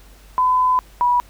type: tone pair in turn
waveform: sine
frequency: 1010 / 975.4 Hz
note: B5 / B5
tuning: +39 / -22 cents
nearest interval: minor second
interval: 61 cents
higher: first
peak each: -13 dBFS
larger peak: neither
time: 0.38-0.79 / 1.01-1.2 s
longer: first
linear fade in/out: 0 ms
effects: added 49 Hz sine -44 dBFS peak until 1.29 s + pink hiss -50 dBFS RMS until 1.29 s